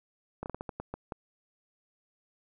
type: slowing click train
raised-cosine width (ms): 1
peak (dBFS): -22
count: 9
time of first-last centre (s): 0.43-1.122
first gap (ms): 29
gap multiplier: 1.3
effects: none